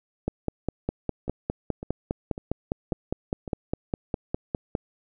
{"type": "two click trains", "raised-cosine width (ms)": 2, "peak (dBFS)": [-21, -12], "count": [5, 23], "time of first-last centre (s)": [[1.28, 3.478], [0.28, 4.752]], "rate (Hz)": [1.82, 4.92], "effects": []}